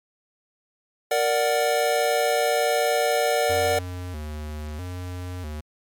square chord, Bb augmented, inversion none, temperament equal, 466.2 / 587.3 / 740 Hz, Bb4 / D5 / F#5, 0 / 0 / 0 cents, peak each -25 / -24 / -25 dBFS, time 1.11-3.79 s, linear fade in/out 5 ms
square tone with vibrato, 82.7 Hz, E2, 6 cents sharp, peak -31 dBFS, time 3.49-5.61 s, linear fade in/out 10 ms, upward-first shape square, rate 0.77 Hz, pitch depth 150 cents each way
effects MP3 96 kbps

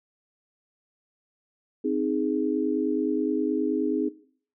sine chord, Ab major, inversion first, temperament equal, 261.6 / 311.1 / 415.3 Hz, C4 / Eb4 / Ab4, 0 / 0 / 0 cents, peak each -27 / -27 / -28 dBFS, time 1.84-4.09 s, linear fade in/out 10 ms, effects noise-tail reverb RT60 0.5 s tail -17 dB re dry

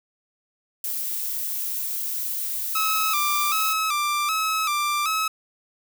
violet noise, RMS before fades -28 dBFS, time 0.84-3.73 s, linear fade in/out 2 ms
sawtooth tone with vibrato, 1234 Hz, D#6, 15 cents flat, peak -18 dBFS, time 2.75-5.28 s, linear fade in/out 5 ms, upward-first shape square, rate 1.3 Hz, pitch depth 74 cents each way
effects none

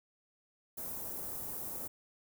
white band-stop noise, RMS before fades -41 dBFS, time 0.77-1.88 s, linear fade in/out 10 ms, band 750 to 13000 Hz, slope 12 dB/octave, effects none

